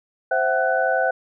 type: tone cluster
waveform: sine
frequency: 523 / 666 / 757 / 1493 Hz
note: C5 / E5 / F#5 / F#6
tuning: -1 / +18 / +39 / +15 cents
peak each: -23 dBFS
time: 0.31-1.11 s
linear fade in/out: 5 ms
effects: none